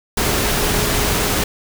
sine tone in noise, 415.3 Hz, G#4, in tune, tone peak -27 dBFS, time 0.17-1.44 s, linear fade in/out 5 ms, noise pink, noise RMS -18 dBFS, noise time 0.17-1.44 s, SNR -12 dB, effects none

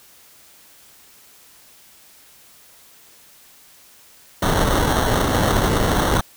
pink noise with sample-and-hold, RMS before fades -18 dBFS, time 4.42-6.21 s, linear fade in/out 5 ms, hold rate 2450 Hz, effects white hiss -49 dBFS RMS until 6.36 s

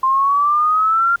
sine exponential sweep, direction up, 1046.5 to 1396.9 Hz, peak -12 dBFS, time 0.03-1.16 s, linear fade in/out 5 ms, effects pink hiss -51 dBFS RMS until 1.2 s

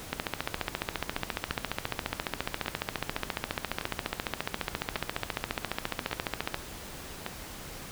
two click trains, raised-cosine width 0.3 ms, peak -12 / -16 dBFS, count 94 / 6, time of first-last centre 0.13-6.544 / 1.51-7.264 s, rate 14.5 / 0.869 Hz, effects pink hiss -43 dBFS RMS until 7.91 s

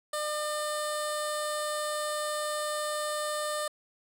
10% pulse tone with notch filter, 602 Hz, D5, 43 cents sharp, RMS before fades -32 dBFS, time 0.13-3.68 s, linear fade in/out 5 ms, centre 2500 Hz, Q 0.79, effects low-pass 12000 Hz 12 dB/octave

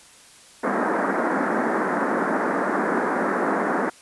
pink band-pass noise, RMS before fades -23 dBFS, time 0.63-3.9 s, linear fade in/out 10 ms, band 200 to 1800 Hz, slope 48 dB/octave, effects white hiss -49 dBFS RMS until 4.01 s + resampled to 24000 Hz

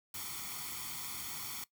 white noise with comb filter, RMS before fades -42 dBFS, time 0.14-1.64 s, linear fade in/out 2 ms, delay 0.9 ms, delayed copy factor +0.75, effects noise-tail reverb RT60 0.1 s tail -19 dB re dry + high-pass 60 Hz 12 dB/octave

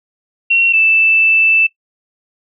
sine tone pair in turn, 2729 / 2645 Hz, F7 / E7, -41 / +5 cents, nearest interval minor second, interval 54 cents, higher first, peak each -8 dBFS, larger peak neither, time 0.5-0.73 / 0.73-1.67 s, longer second, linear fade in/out 10 ms, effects noise-tail reverb RT60 0.1 s tail -19 dB re dry

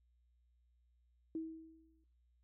sine tone with exponential decay, 322.2 Hz, E4, 39 cents flat, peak -36 dBFS, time 1.35-2.04 s, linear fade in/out 2 ms, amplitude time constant 150 ms, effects noise-tail reverb RT60 0.4 s tail -17 dB re dry + added 60 Hz sine -70 dBFS peak until 2.43 s

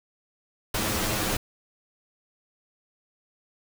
pink noise with comb filter, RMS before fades -27 dBFS, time 0.74-1.37 s, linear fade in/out 5 ms, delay 9.5 ms, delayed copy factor +0.75, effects none

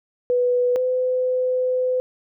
sine tone pair in turn, 493.1 / 507.3 Hz, B4 / B4, -3 / +46 cents, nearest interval unison, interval 49 cents, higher second, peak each -16 / -18 dBFS, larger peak first, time 0.3-0.76 / 0.76-2 s, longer second, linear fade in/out 0 ms, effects none

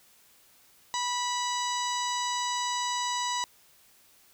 harmonic tone with a mistuned harmonic, 980 Hz, B5, 14 cents flat, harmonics 1 / 2 / 3 / 4 / 5 / 6 / 7 / 8, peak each -30 / -38 / -40 / -36 / -41 / -38 / -43 / -41 dBFS, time 0.94-3.44 s, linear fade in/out 0 ms, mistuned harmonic 6, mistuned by +27 cents, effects white hiss -60 dBFS RMS until 4.33 s

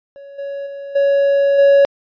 triangle tone with level steps, 559 Hz, C#5, 14 cents sharp, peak -32 / -21 / -25 / -9 / -5 dBFS, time 0.16-1.85 s, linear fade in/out 0 ms, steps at 0.38 / 0.66 / 0.95 / 1.58 s, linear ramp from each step 10 ms, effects resampled to 11025 Hz

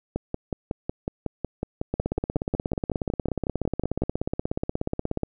two click trains, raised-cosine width 2 ms, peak -13 / -12 dBFS, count 22 / 56, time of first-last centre 0.16-4.02 / 1.94-5.233 s, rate 5.44 / 16.7 Hz, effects none

